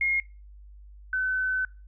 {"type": "tone pair in turn", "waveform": "sine", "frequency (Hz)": [2145, 1516.7], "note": ["C7", "F#6"], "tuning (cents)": [42, 42], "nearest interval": "tritone", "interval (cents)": 600, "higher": "first", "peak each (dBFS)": [-22, -24], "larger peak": "first", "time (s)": [[0.01, 0.2], [1.13, 1.65]], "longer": "second", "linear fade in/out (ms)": 2, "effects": ["noise-tail reverb RT60 0.3 s tail -23 dB re dry", "added 50 Hz sine -45 dBFS peak until 1.87 s"]}